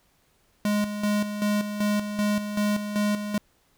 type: tone with tremolo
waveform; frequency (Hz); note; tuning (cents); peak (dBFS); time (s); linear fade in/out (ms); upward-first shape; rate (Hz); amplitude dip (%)
square; 207.7; G#3; 0; -22; 0.65-3.38; 2; square; 2.6; 60
effects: pink hiss -65 dBFS RMS until 3.77 s